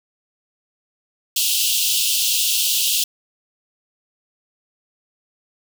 pink high-pass noise, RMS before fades -19 dBFS, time 1.36-3.04 s, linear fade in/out 5 ms, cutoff 2700 Hz, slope 96 dB/octave, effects none

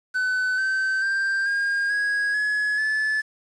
triangle tone with pitch steps, 1509 / 1544.3 / 1580.4 / 1617.3 / 1655.1 / 1693.8 / 1733.4 Hz, F#6 / G6 / G6 / G#6 / G#6 / G#6 / A6, +34 / -26 / +14 / -46 / -6 / +34 / -26 cents, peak -19 dBFS, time 0.14-3.22 s, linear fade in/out 20 ms, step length 440 ms, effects resampled to 22050 Hz + 8-bit

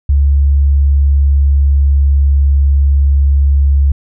sine tone with pitch glide, 70.3 to 69.85 Hz, C#2 to C#2, +25 to +14 cents, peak -6 dBFS, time 0.09-3.92 s, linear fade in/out 5 ms, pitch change -11 cents, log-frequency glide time 0.33-2.36 s, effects none

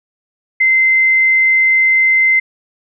sine tone, 2072 Hz, C7, 17 cents flat, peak -8 dBFS, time 0.6-2.4 s, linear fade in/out 10 ms, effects none

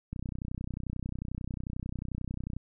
click train, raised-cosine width 5 ms, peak -23 dBFS, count 77, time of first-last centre 0.13-2.566 s, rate 31.2 Hz, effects none

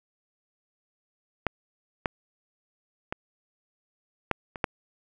clicks, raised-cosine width 0.5 ms, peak -9 / -10 / -15 / -8 / -21 / -8 dBFS, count 6, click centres 1.467 / 2.058 / 3.125 / 4.313 / 4.558 / 4.642 s, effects none

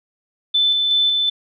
sine tone with tremolo, 3520 Hz, A7, in tune, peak -13 dBFS, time 0.54-1.3 s, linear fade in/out 10 ms, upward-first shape square, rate 2.7 Hz, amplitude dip 25%, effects none

